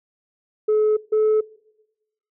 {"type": "tone pair in turn", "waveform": "sine", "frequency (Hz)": [428.3, 431.8], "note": ["A4", "A4"], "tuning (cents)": [-47, -33], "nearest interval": "unison", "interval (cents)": 14, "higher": "second", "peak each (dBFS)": [-13, -13], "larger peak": "neither", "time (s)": [[0.68, 0.97], [1.12, 1.41]], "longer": "neither", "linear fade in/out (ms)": 10, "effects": ["noise-tail reverb RT60 1.0 s tail -23 dB re dry", "tanh soft clip ceiling -13 dBFS"]}